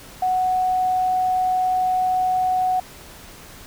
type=tone; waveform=sine; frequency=740 Hz; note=F#5; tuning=in tune; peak=-17 dBFS; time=0.22-2.8 s; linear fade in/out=5 ms; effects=pink hiss -42 dBFS RMS until 3.66 s